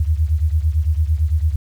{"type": "beating tone pair", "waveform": "sine", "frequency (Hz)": [75.1, 84], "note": ["D2", "E2"], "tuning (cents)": [39, 33], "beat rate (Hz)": 8.9, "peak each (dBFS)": [-16, -19], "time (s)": [0, 1.56], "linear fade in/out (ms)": 5, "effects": ["8-bit"]}